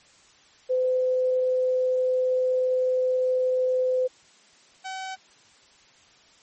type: tone pair in turn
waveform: sine / sawtooth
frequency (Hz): 510 / 760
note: C5 / F#5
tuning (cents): -44 / +46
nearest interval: perfect fifth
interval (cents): 690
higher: second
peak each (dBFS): -20 / -28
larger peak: first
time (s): 0.69-4.08 / 4.84-5.16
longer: first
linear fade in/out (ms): 20
effects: white hiss -56 dBFS RMS until 6.42 s + MP3 32 kbps